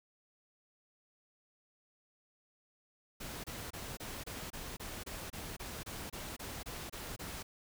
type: noise bursts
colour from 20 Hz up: pink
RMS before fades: -44 dBFS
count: 16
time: 3.2-7.43 s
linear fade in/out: 10 ms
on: 240 ms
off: 26 ms
effects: none